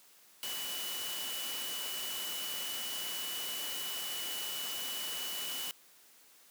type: tone in noise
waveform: sine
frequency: 2960 Hz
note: F#7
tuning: in tune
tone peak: -40 dBFS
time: 0.43-5.71 s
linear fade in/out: 0 ms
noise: white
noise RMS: -40 dBFS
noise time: 0.43-5.71 s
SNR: -3 dB
effects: white hiss -61 dBFS RMS until 6.5 s + high-pass 200 Hz 12 dB/octave